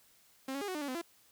sawtooth tone with pitch steps, 265.9 / 278 / 408.1 / 370.5 / 300.3 / 284 / 256.1 / 339.2 Hz, C4 / C#4 / G#4 / F#4 / D4 / C#4 / C4 / E4, +28 / +5 / -30 / +2 / +39 / +42 / -37 / +50 cents, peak -32 dBFS, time 0.48-1.016 s, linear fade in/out 5 ms, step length 67 ms, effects white hiss -65 dBFS RMS until 1.31 s

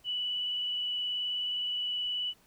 sine tone with vibrato, 2960 Hz, F#7, in tune, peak -30 dBFS, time 0.04-2.34 s, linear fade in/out 50 ms, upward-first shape square, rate 19 Hz, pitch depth 11 cents each way, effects pink hiss -64 dBFS RMS until 2.46 s

